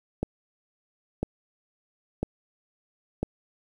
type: click train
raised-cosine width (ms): 2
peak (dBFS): -13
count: 4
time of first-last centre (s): 0.23-3.23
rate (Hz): 1
effects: 8-bit